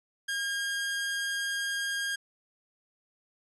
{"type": "tone", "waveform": "sawtooth", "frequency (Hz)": 1619, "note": "G#6", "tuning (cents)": -45, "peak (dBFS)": -26, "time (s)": [0.28, 2.16], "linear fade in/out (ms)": 10, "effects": ["resampled to 24000 Hz"]}